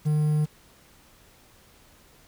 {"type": "tone with quantisation", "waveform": "triangle", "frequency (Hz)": 151.6, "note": "D#3", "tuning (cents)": -45, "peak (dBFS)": -18, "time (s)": [0.05, 0.46], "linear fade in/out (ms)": 20, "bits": 8, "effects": ["pink hiss -56 dBFS RMS until 2.27 s"]}